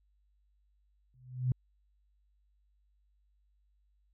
sine tone with exponential growth, 126.8 Hz, B2, 46 cents sharp, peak -23 dBFS, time 1.14-1.52 s, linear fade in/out 2 ms, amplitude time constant 81 ms, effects added 50 Hz sine -68 dBFS peak until 4.13 s

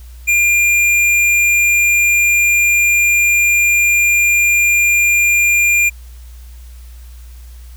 sine tone with tanh clipping, 2400 Hz, D7, 37 cents sharp, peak -11 dBFS, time 0.27-5.9 s, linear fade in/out 20 ms, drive 15 dB, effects added 60 Hz sine -32 dBFS peak until 7.76 s + white hiss -48 dBFS RMS until 7.76 s

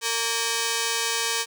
5% pulse ring-modulated tone, 691 Hz, F5, 19 cents flat, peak -9 dBFS, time 0.01-1.46 s, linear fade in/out 50 ms, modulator 233 Hz, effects none

